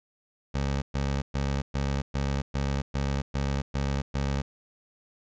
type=tone bursts; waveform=20% pulse; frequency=69.4 Hz; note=C#2; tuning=3 cents sharp; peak=-21 dBFS; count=10; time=0.54-4.42 s; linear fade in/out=10 ms; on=280 ms; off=120 ms; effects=resampled to 16000 Hz